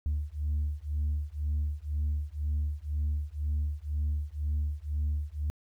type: beating tone pair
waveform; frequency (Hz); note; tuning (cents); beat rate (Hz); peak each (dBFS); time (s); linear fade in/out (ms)
sine; 73.3 / 75.3; D2 / D2; -3 / +44; 2; -30; 0.06-5.5; 0
effects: tanh soft clip ceiling -24 dBFS + 11-bit